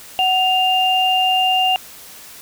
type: tone pair together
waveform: sine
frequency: 745.7 / 2799 Hz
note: F#5 / F7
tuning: +13 / +3 cents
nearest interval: octave + major seventh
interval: 2290 cents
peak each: -16 dBFS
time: 0.19-1.76 s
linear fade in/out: 0 ms
effects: white hiss -39 dBFS RMS until 2.41 s